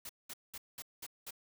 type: noise bursts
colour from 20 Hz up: white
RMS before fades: -45 dBFS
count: 6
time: 0.05-1.308 s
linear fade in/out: 5 ms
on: 43 ms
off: 200 ms
effects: none